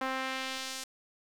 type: tone with band-pass filter sweep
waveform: sawtooth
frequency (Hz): 262.8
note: C4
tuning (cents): +8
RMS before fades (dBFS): -36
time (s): 0.01-0.84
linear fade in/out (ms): 5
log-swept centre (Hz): 1200 to 6900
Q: 0.92
effects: 9-bit